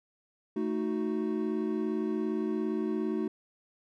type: chord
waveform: triangle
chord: D# diminished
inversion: second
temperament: equal with one note detuned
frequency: 220 / 312.6 / 370 Hz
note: A3 / D#4 / F#4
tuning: 0 / +8 / 0 cents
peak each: -31 dBFS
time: 0.56-3.28 s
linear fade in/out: 5 ms
effects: none